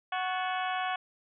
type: harmonic tone with a mistuned harmonic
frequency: 370 Hz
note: F#4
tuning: in tune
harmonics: 2 / 3 / 4 / 5 / 6 / 7 / 8 / 9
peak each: -32 / -36 / -38 / -40 / -42 / -43 / -44 / -45 dBFS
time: 0.12-0.96 s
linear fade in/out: 5 ms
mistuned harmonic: 5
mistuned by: -110 cents
effects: none